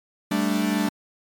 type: chord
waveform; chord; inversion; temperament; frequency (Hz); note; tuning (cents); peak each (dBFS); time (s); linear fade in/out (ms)
45% pulse; G suspended second; none; equal; 196 / 220 / 293.7; G3 / A3 / D4; 0 / 0 / 0; -25; 0.31-0.89; 5
effects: MP3 96 kbps